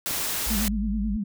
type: noise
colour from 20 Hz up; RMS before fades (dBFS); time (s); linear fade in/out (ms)
white; -28; 0.06-0.68; 0
type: click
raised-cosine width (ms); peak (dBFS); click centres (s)
3; -27; 0.109
type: tone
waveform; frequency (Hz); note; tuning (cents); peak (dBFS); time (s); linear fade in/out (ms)
sine; 53.2; G#1; +42; -27; 0.46-1.17; 10
type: tone with vibrato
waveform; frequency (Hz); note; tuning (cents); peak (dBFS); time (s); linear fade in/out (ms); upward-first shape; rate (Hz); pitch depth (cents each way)
sine; 208.6; G#3; +8; -25; 0.5-1.24; 10; sine; 9.3; 100
effects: none